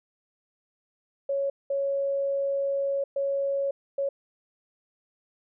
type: tone bursts at uneven times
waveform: sine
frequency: 554.4 Hz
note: C#5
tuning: in tune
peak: -24 dBFS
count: 4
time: 1.29-1.5 / 1.7-3.04 / 3.16-3.71 / 3.98-4.09 s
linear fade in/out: 5 ms
effects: none